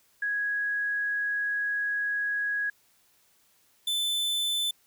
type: tone pair in turn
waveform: sine / 45% pulse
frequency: 1661.2 / 3520 Hz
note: G#6 / A7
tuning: 0 / 0 cents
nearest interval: octave + minor second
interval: 1300 cents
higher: second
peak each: -26 / -26 dBFS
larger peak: neither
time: 0.22-2.7 / 3.87-4.71 s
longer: first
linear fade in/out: 5 ms
effects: white hiss -65 dBFS RMS until 4.86 s